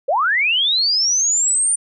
sine linear sweep, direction up, 485.8 to 9170 Hz, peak -14 dBFS, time 0.08-1.76 s, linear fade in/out 10 ms, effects none

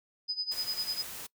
sine tone with tremolo, 4996 Hz, D#8, 6 cents sharp, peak -28 dBFS, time 0.28-1.03 s, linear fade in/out 20 ms, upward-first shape sine, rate 10 Hz, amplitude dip 85%
white noise, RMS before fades -42 dBFS, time 0.51-1.27 s, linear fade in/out 10 ms
effects noise-tail reverb RT60 0.1 s tail -23 dB re dry

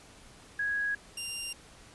sine / 15% pulse tone pair in turn, 1658 / 2788 Hz, G#6 / F7, -3 / -4 cents, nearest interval major sixth, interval 899 cents, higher second, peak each -28 dBFS, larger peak neither, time 0.59-0.95 / 1.17-1.53 s, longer neither, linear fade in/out 5 ms, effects pink hiss -54 dBFS RMS until 1.94 s + resampled to 24000 Hz

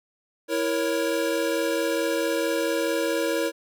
square chord, A# diminished, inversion second, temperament equal with one note detuned, 329.6 / 469.9 / 554.4 Hz, E4 / A#4 / C#5, 0 / +14 / 0 cents, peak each -28 dBFS, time 0.48-3.52 s, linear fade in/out 50 ms, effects none

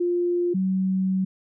sine tone pair in turn, 350.8 / 188.75 Hz, F4 / F#3, +8 / +35 cents, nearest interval major seventh, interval 1073 cents, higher first, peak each -20 / -20 dBFS, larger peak neither, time 0-0.54 / 0.54-1.25 s, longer second, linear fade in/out 10 ms, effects none

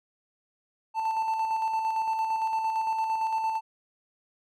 triangle tone with tremolo, 887 Hz, A5, 14 cents sharp, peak -22 dBFS, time 0.94-3.61 s, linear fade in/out 50 ms, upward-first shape square, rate 8.8 Hz, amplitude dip 35%, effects none

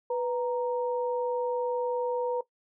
sine tone pair together, 493.9 / 932.4 Hz, B4 / A#5, 0 / 0 cents, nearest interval major seventh, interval 1100 cents, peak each -27 / -33 dBFS, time 0.1-2.41 s, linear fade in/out 5 ms, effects noise-tail reverb RT60 0.1 s tail -17 dB re dry

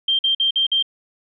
sine tone bursts, 3165 Hz, G7, 16 cents sharp, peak -15 dBFS, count 5, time 0.08-0.826 s, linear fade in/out 5 ms, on 110 ms, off 49 ms, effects none

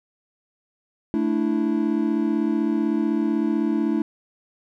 triangle chord, A suspended fourth, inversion none, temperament equal, 220 / 293.7 / 329.6 Hz, A3 / D4 / E4, 0 / 0 / 0 cents, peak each -22 dBFS, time 1.14-4.02 s, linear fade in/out 0 ms, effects none

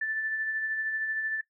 sine tone with tremolo, 1760 Hz, A6, in tune, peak -27 dBFS, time 0.01-1.41 s, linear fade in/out 5 ms, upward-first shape sine, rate 13 Hz, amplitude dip 35%, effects noise-tail reverb RT60 0.1 s tail -18 dB re dry

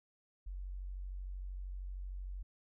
sine tone, 46.5 Hz, F#1, 9 cents sharp, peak -40 dBFS, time 0.46-2.43 s, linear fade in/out 10 ms, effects none

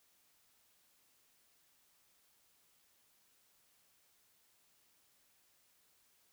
silence, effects white hiss -72 dBFS RMS until 6.32 s

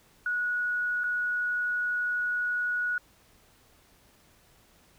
sine tone with dropouts, 1461 Hz, F#6, 22 cents flat, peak -26 dBFS, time 0.26-2.98 s, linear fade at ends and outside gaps 2 ms, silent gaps 1.036-1.04 s, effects pink hiss -61 dBFS RMS until 4.98 s

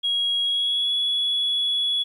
sine tone with pitch glide, 3300 to 3383 Hz, G#7 to G#7, -12 to +31 cents, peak -19 dBFS, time 0.03-2.04 s, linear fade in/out 20 ms, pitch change +43 cents, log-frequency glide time 0.44-0.92 s, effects tanh soft clip ceiling -16 dBFS + 10-bit

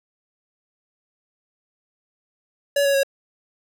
square tone with pitch steps, 567 / 557.9 / 549 Hz, C#5 / C#5 / C#5, +39 / +11 / -17 cents, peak -17 dBFS, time 2.76-3.033 s, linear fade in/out 5 ms, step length 91 ms, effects none

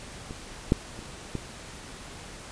clicks, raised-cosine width 3 ms, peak -24 / -6 / -28 / -17 dBFS, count 4, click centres 0.309 / 0.721 / 0.991 / 1.353 s, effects pink hiss -43 dBFS RMS until 2.51 s + resampled to 22050 Hz

